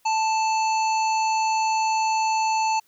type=harmonic tone; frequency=880 Hz; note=A5; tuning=in tune; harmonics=1 / 3 / 5 / 7 / 8; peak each=-20 / -30 / -34 / -37 / -38 dBFS; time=0.05-2.8 s; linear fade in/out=10 ms; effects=white hiss -63 dBFS RMS until 2.87 s